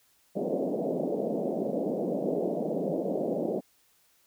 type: band-pass noise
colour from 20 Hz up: white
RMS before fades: -30 dBFS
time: 0.35-3.61 s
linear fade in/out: 20 ms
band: 170 to 630 Hz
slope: 48 dB/octave
effects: white hiss -66 dBFS RMS until 4.26 s